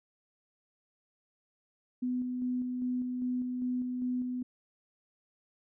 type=tone with tremolo; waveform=sine; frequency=250 Hz; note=B3; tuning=21 cents sharp; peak=-29 dBFS; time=2.02-4.43 s; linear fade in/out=10 ms; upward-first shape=square; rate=2.5 Hz; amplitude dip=30%; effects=none